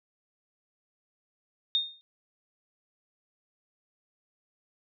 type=tone with exponential decay; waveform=sine; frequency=3672 Hz; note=A#7; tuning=27 cents flat; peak=-20 dBFS; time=1.75-2.01 s; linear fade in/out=0 ms; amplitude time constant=56 ms; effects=none